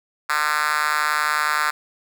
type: tone with high-pass filter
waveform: 5% pulse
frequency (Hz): 150.8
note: D3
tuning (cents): +46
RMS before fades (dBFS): -21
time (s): 0.29-1.71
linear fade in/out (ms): 10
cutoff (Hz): 1300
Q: 2.4
effects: none